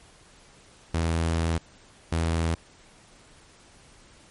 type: tone bursts at uneven times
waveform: sawtooth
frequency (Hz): 82.41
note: E2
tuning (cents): 0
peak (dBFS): -19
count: 2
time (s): 0.94-1.58 / 2.12-2.55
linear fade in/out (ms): 5
effects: pink hiss -54 dBFS RMS until 4.3 s + MP3 48 kbps